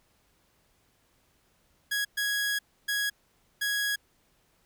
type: tone bursts at uneven times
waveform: sawtooth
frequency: 1661.2 Hz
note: G#6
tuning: in tune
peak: -23 dBFS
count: 4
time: 1.91-2.05 / 2.17-2.59 / 2.88-3.1 / 3.61-3.96 s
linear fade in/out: 10 ms
effects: pink hiss -68 dBFS RMS until 4.65 s